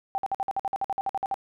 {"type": "tone bursts", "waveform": "sine", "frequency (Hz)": 780, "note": "G5", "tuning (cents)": -9, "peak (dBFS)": -24, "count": 15, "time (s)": [0.15, 1.342], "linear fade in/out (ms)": 0, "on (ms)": 30, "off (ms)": 53, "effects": []}